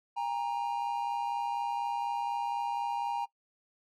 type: tone pair together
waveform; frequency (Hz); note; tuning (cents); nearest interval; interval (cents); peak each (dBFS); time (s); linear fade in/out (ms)
triangle; 810 / 934.1; G#5 / A#5; -43 / +3; major second; 246; -32 / -31; 0.16-3.26; 20
effects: noise-tail reverb RT60 0.1 s tail -21 dB re dry